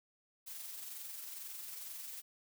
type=noise with amplitude modulation; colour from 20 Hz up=blue; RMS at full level=-45 dBFS; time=0.46-2.22 s; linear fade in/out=20 ms; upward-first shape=sine; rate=22.2 Hz; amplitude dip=35%; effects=none